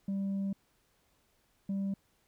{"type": "tone pair in turn", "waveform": "sine", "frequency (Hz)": [196.1, 196.1], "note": ["G3", "G3"], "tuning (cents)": [1, 1], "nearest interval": "unison", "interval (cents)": 0, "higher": "neither", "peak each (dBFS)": [-28, -28], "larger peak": "neither", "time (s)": [[0.08, 0.53], [1.69, 1.94]], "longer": "first", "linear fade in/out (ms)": 5, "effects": ["tanh soft clip ceiling -30 dBFS", "pink hiss -72 dBFS RMS until 2.27 s"]}